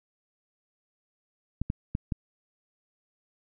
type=clicks; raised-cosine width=5 ms; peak=-16 dBFS; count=4; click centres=1.616 / 1.701 / 1.951 / 2.122 s; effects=none